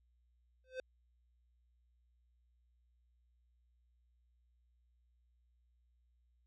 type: tone with exponential growth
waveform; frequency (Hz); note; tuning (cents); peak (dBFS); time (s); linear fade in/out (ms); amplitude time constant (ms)
square; 515; C5; -28; -37; 0.64-0.8; 2; 33
effects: added 60 Hz sine -70 dBFS peak until 6.46 s + low-pass 4000 Hz 12 dB/octave